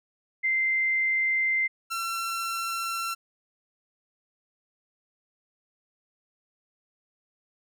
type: tone pair in turn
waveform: sine / sawtooth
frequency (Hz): 2083 / 1353.7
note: C7 / E6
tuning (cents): -8 / +46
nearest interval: perfect fifth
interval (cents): 746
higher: first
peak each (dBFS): -22 / -25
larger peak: first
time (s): 0.43-1.68 / 1.9-3.15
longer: neither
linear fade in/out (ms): 20
effects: none